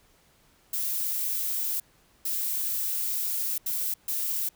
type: noise bursts at uneven times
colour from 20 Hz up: violet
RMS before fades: -29 dBFS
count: 4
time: 0.73-1.8 / 2.25-3.58 / 3.66-3.94 / 4.08-4.49 s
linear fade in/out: 5 ms
effects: pink hiss -62 dBFS RMS until 4.55 s